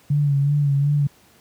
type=tone with vibrato; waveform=sine; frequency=142.9 Hz; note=D3; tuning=47 cents flat; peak=-15 dBFS; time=0.1-1.07 s; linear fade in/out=5 ms; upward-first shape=sine; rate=2.7 Hz; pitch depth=45 cents each way; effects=pink hiss -54 dBFS RMS until 1.4 s + high-pass 80 Hz 12 dB/octave